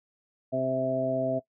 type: harmonic tone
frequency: 130.81 Hz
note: C3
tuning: in tune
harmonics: 1 / 2 / 3 / 4 / 5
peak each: -36 / -32 / -38 / -36 / -26 dBFS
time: 0.52-1.4 s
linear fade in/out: 20 ms
effects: noise-tail reverb RT60 0.1 s tail -19 dB re dry

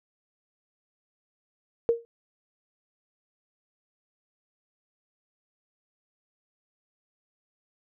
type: tone with exponential decay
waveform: sine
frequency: 465.5 Hz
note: A#4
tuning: 2 cents flat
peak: -15 dBFS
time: 1.89-2.05 s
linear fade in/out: 0 ms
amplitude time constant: 34 ms
effects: none

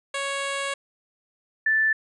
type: tone pair in turn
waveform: 10% pulse / sine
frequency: 554.4 / 1760.1 Hz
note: C#5 / A6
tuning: 0 / 0 cents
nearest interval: octave + minor sixth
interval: 2000 cents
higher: second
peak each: -18 dBFS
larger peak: neither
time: 0.14-0.74 / 1.66-1.93 s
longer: first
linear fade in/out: 5 ms
effects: resampled to 24000 Hz

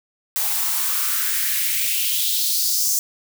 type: noise with high-pass filter sweep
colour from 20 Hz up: blue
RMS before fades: -21 dBFS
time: 0.36-2.99 s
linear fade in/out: 0 ms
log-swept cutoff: 700 to 6200 Hz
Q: 3
effects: none

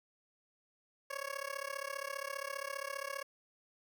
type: tone with amplitude modulation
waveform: 15% pulse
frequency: 554.4 Hz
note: C#5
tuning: in tune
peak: -29 dBFS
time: 1.1-3.23 s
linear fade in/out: 10 ms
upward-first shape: sine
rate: 35 Hz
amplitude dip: 95%
effects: none

